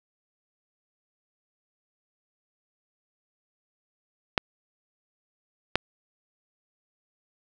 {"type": "clicks", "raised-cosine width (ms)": 0.3, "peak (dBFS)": -4, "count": 2, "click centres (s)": [4.378, 5.756], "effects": []}